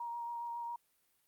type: tone with vibrato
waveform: sine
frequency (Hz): 942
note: A#5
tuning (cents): +18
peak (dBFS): -38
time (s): 0-0.76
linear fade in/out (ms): 5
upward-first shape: sine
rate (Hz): 7.3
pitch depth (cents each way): 14
effects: white hiss -75 dBFS RMS until 1.27 s + Opus 48 kbps

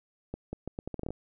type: accelerating click train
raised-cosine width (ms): 2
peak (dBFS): -22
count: 11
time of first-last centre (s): 0.34-1.106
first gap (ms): 190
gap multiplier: 0.77
effects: none

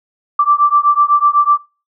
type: beating tone pair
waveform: sine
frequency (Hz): 1167 / 1175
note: D6 / D6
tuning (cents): -11 / +1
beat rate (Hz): 8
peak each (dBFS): -12 / -12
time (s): 0.39-1.58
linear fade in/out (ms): 5
effects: noise-tail reverb RT60 0.3 s tail -19 dB re dry

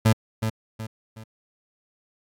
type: tone with echo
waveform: 30% pulse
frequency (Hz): 110.6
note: A2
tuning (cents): +9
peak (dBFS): -12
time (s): 0.05-0.13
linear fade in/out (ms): 10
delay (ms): 370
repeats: 3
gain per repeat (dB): -8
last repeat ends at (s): 1.24
effects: AAC 48 kbps

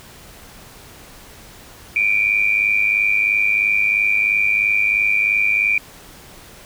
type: tone pair together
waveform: sine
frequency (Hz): 2321 / 2424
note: D7 / D#7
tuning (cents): -21 / -46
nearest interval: minor second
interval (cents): 75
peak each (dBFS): -17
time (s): 1.96-5.78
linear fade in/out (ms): 2
effects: pink hiss -42 dBFS RMS until 6.65 s

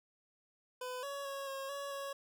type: tone with pitch steps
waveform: 25% pulse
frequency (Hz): 503 / 561 / 552 / 542 / 562 / 555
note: B4 / C#5 / C#5 / C#5 / C#5 / C#5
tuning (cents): +32 / +21 / -7 / -39 / +24 / +2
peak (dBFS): -36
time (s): 0.81-2.13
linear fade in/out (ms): 5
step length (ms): 220
effects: none

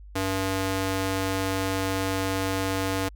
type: tone with high-pass filter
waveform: square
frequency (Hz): 95.8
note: G2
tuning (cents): -39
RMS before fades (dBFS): -27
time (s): 0.15-3.09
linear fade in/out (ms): 10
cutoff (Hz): 200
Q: 0.54
effects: added 50 Hz sine -42 dBFS peak until 3.15 s

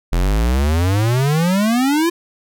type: exponential sweep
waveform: square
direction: up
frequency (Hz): 41.06 to 349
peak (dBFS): -14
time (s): 0.12-2.1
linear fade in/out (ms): 10
effects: none

